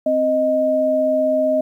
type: tone pair together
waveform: sine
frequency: 262 / 622.6 Hz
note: C4 / D#5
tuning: +2 / +1 cents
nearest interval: octave + minor third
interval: 1499 cents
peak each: -22 / -15 dBFS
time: 0.06-1.61 s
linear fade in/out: 5 ms
effects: 9-bit